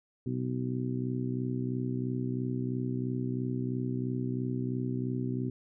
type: harmonic tone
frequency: 63 Hz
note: B1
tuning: 35 cents sharp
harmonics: 2 / 3 / 4 / 5 / 6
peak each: -33 / -40 / -34 / -41 / -40 dBFS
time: 0.26-5.5 s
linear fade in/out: 5 ms
effects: none